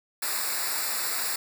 white noise with comb filter, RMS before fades -29 dBFS, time 0.22-1.36 s, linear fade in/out 5 ms, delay 0.32 ms, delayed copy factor -0.95, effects none

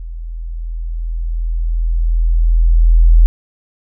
sine tone with level ramp, 41.36 Hz, E1, 7 cents sharp, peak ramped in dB -24 to -3 dBFS, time 0-3.26 s, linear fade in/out 0 ms, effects none

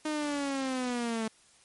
sawtooth linear sweep, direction down, 309.4 to 218.6 Hz, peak -26 dBFS, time 0.05-1.28 s, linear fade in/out 5 ms, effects white hiss -61 dBFS RMS until 1.64 s + MP3 48 kbps

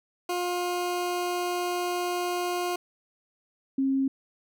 20% pulse / sine tone pair in turn, 355.1 / 269.2 Hz, F4 / C4, +29 / +49 cents, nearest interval perfect fourth, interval 480 cents, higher first, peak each -22 dBFS, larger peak neither, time 0.29-2.76 / 3.78-4.08 s, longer first, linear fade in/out 5 ms, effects none

